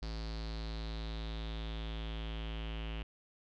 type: tone with low-pass filter sweep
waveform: square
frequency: 55 Hz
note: A1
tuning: in tune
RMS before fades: -40 dBFS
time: 0.02-3.03 s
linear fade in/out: 5 ms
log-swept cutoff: 4600 to 2900 Hz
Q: 5.5
effects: none